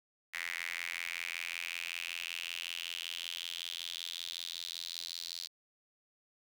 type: tone with high-pass filter sweep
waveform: sawtooth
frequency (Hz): 85.3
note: F2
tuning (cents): -40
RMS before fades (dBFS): -41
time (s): 0.33-5.48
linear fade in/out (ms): 20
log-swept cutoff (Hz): 2000 to 4300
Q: 4.8
effects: none